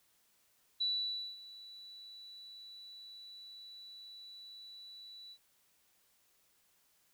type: tone with ADSR envelope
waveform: sine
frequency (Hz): 3951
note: B7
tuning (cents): 0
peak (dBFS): -30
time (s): 0.8-5.38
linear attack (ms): 14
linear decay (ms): 550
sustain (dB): -19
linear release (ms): 63
effects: white hiss -72 dBFS RMS until 7.13 s